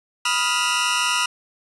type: tone cluster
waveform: sawtooth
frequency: 981 / 1252 / 1399 / 2710 / 2899 Hz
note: B5 / D#6 / F6 / E7 / F#7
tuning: -12 / +10 / +3 / +47 / -36 cents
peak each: -22 dBFS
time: 0.25-1.26 s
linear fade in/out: 5 ms
effects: resampled to 24000 Hz + 8-bit